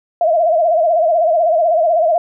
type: tone with vibrato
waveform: sine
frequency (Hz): 660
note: E5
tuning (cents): +2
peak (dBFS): -10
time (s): 0.21-2.18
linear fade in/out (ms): 2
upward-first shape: sine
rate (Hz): 16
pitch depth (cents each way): 110
effects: none